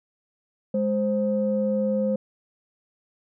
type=tone pair together; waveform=sine; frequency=207.7 / 523.9 Hz; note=G#3 / C5; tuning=0 / +2 cents; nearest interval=octave + major third; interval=1602 cents; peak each=-23 dBFS; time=0.74-2.16 s; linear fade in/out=5 ms; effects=tanh soft clip ceiling -13 dBFS